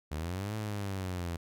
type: linear two-way sweep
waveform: sawtooth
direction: up then down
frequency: 71.8 to 109.1 to 83.1 Hz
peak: -30 dBFS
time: 0.11-1.37 s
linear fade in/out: 10 ms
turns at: 0.55 s
effects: none